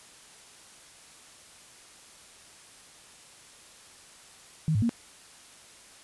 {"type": "tone with pitch steps", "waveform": "sine", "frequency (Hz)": [157.2, 105.5, 233.6], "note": ["D#3", "G#2", "A#3"], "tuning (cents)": [18, 28, 4], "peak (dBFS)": -22, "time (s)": [4.68, 4.893], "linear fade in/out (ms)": 0, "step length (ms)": 71, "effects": ["white hiss -52 dBFS RMS until 6.03 s", "resampled to 24000 Hz"]}